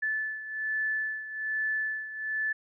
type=beating tone pair; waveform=sine; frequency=1742 / 1743.2 Hz; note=A6 / A6; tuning=-18 / -17 cents; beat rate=1.2 Hz; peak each=-30 / -35 dBFS; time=0.02-2.53 s; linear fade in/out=10 ms; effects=none